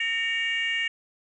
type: tone cluster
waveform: sine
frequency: 1838 / 2259 / 2815 Hz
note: A#6 / C#7 / F7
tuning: -25 / +32 / +13 cents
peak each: -27 / -28 / -28 dBFS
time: 0-0.88 s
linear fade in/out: 5 ms
effects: tanh soft clip ceiling -18 dBFS